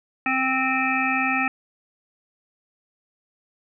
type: harmonic tone with a mistuned harmonic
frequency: 262.1 Hz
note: C4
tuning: 3 cents sharp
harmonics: 1 / 3 / 5 / 7 / 9 / 10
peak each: -27 / -27 / -27 / -27 / -27 / -27 dBFS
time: 0.26-1.48 s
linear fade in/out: 2 ms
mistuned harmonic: 10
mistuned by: -31 cents
effects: none